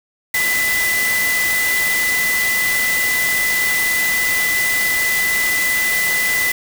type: tone in noise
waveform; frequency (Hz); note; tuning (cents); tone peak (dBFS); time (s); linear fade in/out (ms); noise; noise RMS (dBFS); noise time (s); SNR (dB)
sine; 2000; B6; +21; -16; 0.34-6.52; 5; white; -22; 0.34-6.52; +3
effects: none